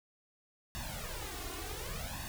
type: noise with flanger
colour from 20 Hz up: pink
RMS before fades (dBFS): -41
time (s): 0.75-2.28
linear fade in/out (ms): 0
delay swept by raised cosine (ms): 1.1 to 2.8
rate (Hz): 0.67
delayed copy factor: +1
effects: none